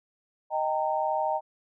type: chord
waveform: sine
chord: Eb major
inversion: none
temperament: equal with one note detuned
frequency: 622.3 / 784 / 917.9 Hz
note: Eb5 / G5 / Bb5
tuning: 0 / 0 / -27 cents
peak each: -29 dBFS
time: 0.5-1.41 s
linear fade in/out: 50 ms
effects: none